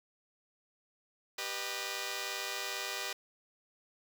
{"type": "chord", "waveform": "5% pulse", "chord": "G augmented", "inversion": "none", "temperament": "just", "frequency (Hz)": [392, 490, 612.5], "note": ["G4", "B4", "D#5"], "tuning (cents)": [0, -14, -27], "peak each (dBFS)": -30, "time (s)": [1.38, 3.13], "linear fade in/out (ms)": 5, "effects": []}